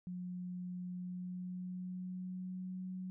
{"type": "tone with pitch glide", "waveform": "sine", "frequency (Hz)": [180, 185.06], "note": ["F#3", "F#3"], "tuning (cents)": [-47, 1], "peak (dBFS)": -40, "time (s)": [0.07, 3.1], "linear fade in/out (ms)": 0, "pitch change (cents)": 48, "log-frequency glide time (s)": [0.9, 2.84], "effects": []}